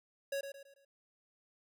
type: tone with echo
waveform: square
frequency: 554.4 Hz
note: C#5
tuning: in tune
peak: -35 dBFS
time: 0.32-0.41 s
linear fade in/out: 5 ms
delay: 110 ms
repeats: 4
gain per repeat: -8 dB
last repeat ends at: 0.85 s
effects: none